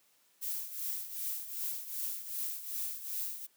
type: noise with tremolo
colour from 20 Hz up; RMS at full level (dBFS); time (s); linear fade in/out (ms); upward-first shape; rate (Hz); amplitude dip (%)
violet; -35; 0.41-3.47; 20; triangle; 2.6; 75
effects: white hiss -69 dBFS RMS until 3.56 s + high-pass 150 Hz 12 dB/octave